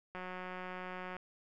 click train, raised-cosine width 0.5 ms, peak -29 dBFS, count 187, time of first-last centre 0.15-1.166 s, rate 183 Hz, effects none

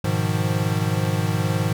square chord, F half-diminished seventh, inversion first, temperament equal with one note detuned, 104.37 / 123.47 / 155.56 / 174.61 Hz, Ab2 / Cb3 / Eb3 / F3, +9 / 0 / 0 / 0 cents, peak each -24 / -28 / -26 / -28 dBFS, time 0.04-1.73 s, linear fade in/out 5 ms, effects none

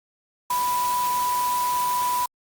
sine tone in noise, 987.8 Hz, B5, in tune, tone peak -21 dBFS, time 0.5-2.26 s, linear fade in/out 5 ms, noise white, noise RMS -32 dBFS, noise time 0.5-2.26 s, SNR +8 dB, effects Opus 48 kbps

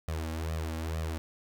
sawtooth tone with flanger, 80.2 Hz, E2, 47 cents flat, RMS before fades -34 dBFS, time 0.08-1.18 s, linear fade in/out 0 ms, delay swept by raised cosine 1.6 to 3.7 ms, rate 2.2 Hz, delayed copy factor +0.75, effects none

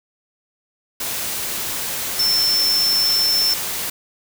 sine tone in noise, 5350 Hz, E8, 25 cents sharp, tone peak -15 dBFS, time 2.19-3.54 s, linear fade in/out 5 ms, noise white, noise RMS -25 dBFS, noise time 1-3.9 s, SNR +7 dB, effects none

